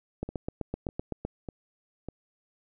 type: two click trains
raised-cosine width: 2 ms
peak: -23 / -18 dBFS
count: 4 / 9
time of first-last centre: 0.29-2.086 / 0.23-1.25 s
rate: 1.67 / 7.84 Hz
effects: none